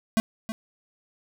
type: tone with echo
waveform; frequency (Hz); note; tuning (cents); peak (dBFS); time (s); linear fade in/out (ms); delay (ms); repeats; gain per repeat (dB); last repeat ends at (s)
square; 221.8; A3; +14; -19; 0.17-0.2; 0; 320; 1; -11; 0.52
effects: none